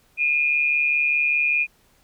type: tone pair together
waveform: sine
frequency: 2435 / 2580 Hz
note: D#7 / E7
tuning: -38 / -38 cents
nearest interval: minor second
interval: 100 cents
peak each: -18 / -27 dBFS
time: 0.17-1.67 s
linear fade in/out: 50 ms
effects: pink hiss -60 dBFS RMS until 2.03 s